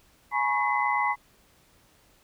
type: tone cluster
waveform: sine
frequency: 841 / 970 / 1097 / 2029 Hz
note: G#5 / B5 / C#6 / B6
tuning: +22 / -31 / -18 / +46 cents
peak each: -28 / -29 / -28 / -28 dBFS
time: 0.31-1.16 s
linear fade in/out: 50 ms
effects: pink hiss -61 dBFS RMS until 2.23 s